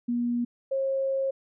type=tone pair in turn; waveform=sine; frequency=240 / 538.8 Hz; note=B3 / C#5; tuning=-49 / -49 cents; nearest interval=octave + major second; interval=1400 cents; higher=second; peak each=-24 dBFS; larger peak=neither; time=0.08-0.45 / 0.71-1.31 s; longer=second; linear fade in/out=10 ms; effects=none